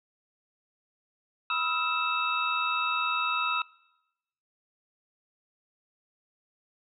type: tone cluster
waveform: sine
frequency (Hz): 982 / 1281 / 1361 / 2639 / 3780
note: B5 / E6 / F6 / E7 / A#7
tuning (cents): -10 / -50 / -45 / +1 / +23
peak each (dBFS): -36 / -30 / -33 / -31 / -36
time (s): 1.5-3.62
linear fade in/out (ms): 2
effects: noise-tail reverb RT60 0.9 s tail -22 dB re dry